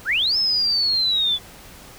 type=linear two-way sweep; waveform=sine; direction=up then down; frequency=1244.5 to 5280 to 3415 Hz; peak=-17 dBFS; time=0.05-1.39 s; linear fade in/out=50 ms; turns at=0.37 s; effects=pink hiss -43 dBFS RMS until 1.98 s